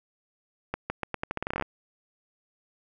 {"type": "accelerating click train", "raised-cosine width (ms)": 0.5, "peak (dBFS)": -14, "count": 16, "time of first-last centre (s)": [0.74, 1.624], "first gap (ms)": 160, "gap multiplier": 0.83, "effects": []}